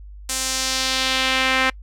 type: tone with band-pass filter sweep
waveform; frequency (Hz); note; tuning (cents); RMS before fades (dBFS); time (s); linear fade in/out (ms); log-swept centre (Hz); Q
sawtooth; 261.6; C4; 0; -21; 0.29-1.7; 5; 8000 to 2000; 1.4
effects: noise-tail reverb RT60 0.1 s tail -26 dB re dry + added 50 Hz sine -36 dBFS peak until 1.82 s